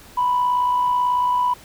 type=tone with amplitude modulation; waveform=sine; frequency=987.8 Hz; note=B5; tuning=in tune; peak=-13 dBFS; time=0.17-1.54 s; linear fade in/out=10 ms; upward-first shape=sine; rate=58.2 Hz; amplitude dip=45%; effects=tanh soft clip ceiling -12 dBFS + pink hiss -45 dBFS RMS until 1.64 s